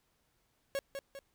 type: tone with echo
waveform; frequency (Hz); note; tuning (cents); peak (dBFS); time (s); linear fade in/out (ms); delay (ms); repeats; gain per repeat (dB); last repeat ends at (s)
45% pulse; 551; C#5; -11; -32; 0.75-0.79; 0; 200; 2; -6; 1.19
effects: pink hiss -75 dBFS RMS until 1.34 s